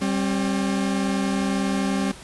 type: tone pair together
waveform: 40% pulse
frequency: 195.5 / 267.9 Hz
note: G3 / C4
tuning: -4 / +41 cents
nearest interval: perfect fourth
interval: 545 cents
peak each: -22 / -25 dBFS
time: 0.01-2.12 s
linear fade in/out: 10 ms
effects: pink hiss -42 dBFS RMS until 2.23 s + resampled to 24000 Hz